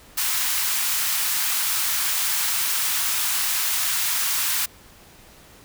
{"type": "high-pass noise", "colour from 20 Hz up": "white", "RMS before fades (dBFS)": -23, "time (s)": [0.17, 4.66], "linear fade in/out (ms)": 10, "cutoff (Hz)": 920, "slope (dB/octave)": 24, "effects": ["pink hiss -49 dBFS RMS until 5.64 s"]}